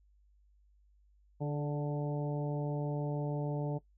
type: harmonic tone with a mistuned harmonic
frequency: 146.83 Hz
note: D3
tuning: in tune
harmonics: 1 / 2 / 3 / 4 / 5 / 6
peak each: -33 / -40 / -41 / -42 / -47 / -48 dBFS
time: 1.4-3.79 s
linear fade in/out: 20 ms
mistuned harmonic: 3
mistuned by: -25 cents
effects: noise-tail reverb RT60 0.1 s tail -18 dB re dry + added 50 Hz sine -63 dBFS peak until 3.97 s